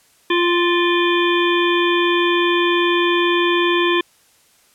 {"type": "harmonic tone with a mistuned harmonic", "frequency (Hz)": 347.5, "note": "F4", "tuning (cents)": -9, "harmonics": [1, 3, 5, 7, 9, 10], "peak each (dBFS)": [-16, -21, -23, -24, -26, -26], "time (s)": [0.3, 4.01], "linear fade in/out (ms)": 5, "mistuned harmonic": 5, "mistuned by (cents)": 19, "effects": ["white hiss -55 dBFS RMS until 4.74 s", "low-pass 12000 Hz 12 dB/octave"]}